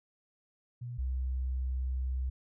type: tone pair in turn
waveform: sine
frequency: 121.4 / 64.31 Hz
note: B2 / C2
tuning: -29 / -29 cents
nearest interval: major seventh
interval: 1100 cents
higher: first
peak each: -37 / -30 dBFS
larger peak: second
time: 0.81-0.98 / 0.98-2.3 s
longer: second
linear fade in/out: 10 ms
effects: none